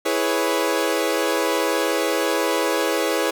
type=chord; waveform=sawtooth; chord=C# minor seventh; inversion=first; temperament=equal; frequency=329.6 / 415.3 / 493.9 / 554.4 Hz; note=E4 / G#4 / B4 / C#5; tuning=0 / 0 / 0 / 0 cents; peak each=-21 dBFS; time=0.05-3.31 s; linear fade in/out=10 ms; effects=none